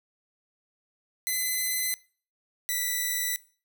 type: tone pair in turn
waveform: 5% pulse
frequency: 2027 / 1973.9 Hz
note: B6 / B6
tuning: +45 / -1 cents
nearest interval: unison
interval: 46 cents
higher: first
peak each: -16 dBFS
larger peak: neither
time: 1.27-1.94 / 2.69-3.36 s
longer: neither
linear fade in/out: 0 ms
effects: noise-tail reverb RT60 0.4 s tail -21 dB re dry